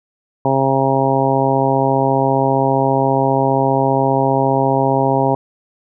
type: harmonic tone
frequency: 134.9 Hz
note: C#3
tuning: 47 cents flat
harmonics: 1 / 2 / 3 / 4 / 5 / 6 / 7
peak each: -20 / -20 / -20 / -20 / -20 / -20 / -20 dBFS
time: 0.45-5.35 s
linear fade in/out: 2 ms
effects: none